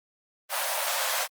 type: high-pass noise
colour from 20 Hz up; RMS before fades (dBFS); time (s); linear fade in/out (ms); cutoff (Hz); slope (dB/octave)
pink; -28; 0.49-1.28; 50; 530; 96
effects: Opus 32 kbps